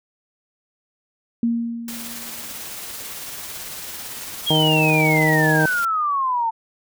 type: tone with exponential decay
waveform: sine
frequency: 233.1 Hz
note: A#3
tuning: in tune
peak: -15 dBFS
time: 1.43-2.63 s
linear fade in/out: 2 ms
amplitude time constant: 260 ms
type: noise with tremolo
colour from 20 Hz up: white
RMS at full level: -32 dBFS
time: 1.88-5.85 s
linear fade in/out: 2 ms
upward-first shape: sine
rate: 18 Hz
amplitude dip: 25%
type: exponential sweep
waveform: sine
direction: down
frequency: 3322 to 888 Hz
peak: -18 dBFS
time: 4.46-6.51 s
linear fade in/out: 20 ms
type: harmonic tone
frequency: 155.9 Hz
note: D#3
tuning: 4 cents sharp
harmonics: 1 / 2 / 3 / 4 / 5 / 6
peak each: -19 / -22 / -24 / -25 / -26 / -27 dBFS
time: 4.5-5.66 s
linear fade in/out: 5 ms
effects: none